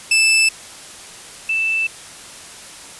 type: tone pair in turn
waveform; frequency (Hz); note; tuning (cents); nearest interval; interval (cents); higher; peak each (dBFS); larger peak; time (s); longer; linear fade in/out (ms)
sawtooth / sine; 2637 / 2648; E7 / E7; 0 / +7; unison; 7; second; -8 / -16; first; 0.11-0.49 / 1.49-1.87; neither; 5
effects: white hiss -37 dBFS RMS until 2.99 s + resampled to 24000 Hz